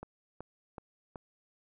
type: click train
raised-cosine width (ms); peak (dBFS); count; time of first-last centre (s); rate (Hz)
1; -28; 4; 0.03-1.158; 2.66
effects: none